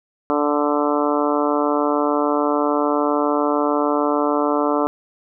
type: harmonic tone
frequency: 146.83 Hz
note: D3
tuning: in tune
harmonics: 2 / 3 / 4 / 5 / 6 / 7 / 8 / 9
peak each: -21 / -23 / -23 / -27 / -27 / -26 / -27 / -28 dBFS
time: 0.3-4.87 s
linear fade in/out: 0 ms
effects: none